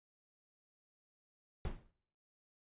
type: noise with exponential decay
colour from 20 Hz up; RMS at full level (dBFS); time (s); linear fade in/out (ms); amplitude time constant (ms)
brown; -35; 1.65-1.91; 1; 55
effects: noise-tail reverb RT60 0.7 s tail -23 dB re dry + resampled to 8000 Hz